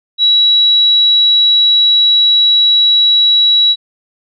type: tone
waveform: sine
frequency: 3900 Hz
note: B7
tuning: 23 cents flat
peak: -6 dBFS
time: 0.18-3.76 s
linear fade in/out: 50 ms
effects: none